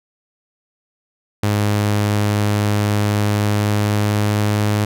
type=tone with pitch glide; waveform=sawtooth; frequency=103.83 to 104.73 Hz; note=G#2 to G#2; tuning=0 to +15 cents; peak=-11 dBFS; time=1.43-4.85 s; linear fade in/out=5 ms; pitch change=+15 cents; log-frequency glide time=3.37-4.71 s; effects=none